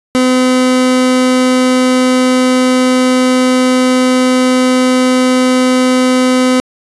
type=tone; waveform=30% pulse; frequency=254.8 Hz; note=C4; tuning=46 cents flat; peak=-5 dBFS; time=0.15-6.6 s; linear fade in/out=0 ms; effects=resampled to 24000 Hz